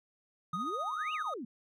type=tone with tremolo; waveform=triangle; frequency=1244.5 Hz; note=D#6; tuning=in tune; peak=-30 dBFS; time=0.53-1.34 s; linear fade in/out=5 ms; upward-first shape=triangle; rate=15 Hz; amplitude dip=45%
type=exponential two-way sweep; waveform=sine; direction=up then down; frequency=155.56 to 2948 to 206.2 Hz; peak=-38 dBFS; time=0.53-1.45 s; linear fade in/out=5 ms; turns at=1.13 s
effects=none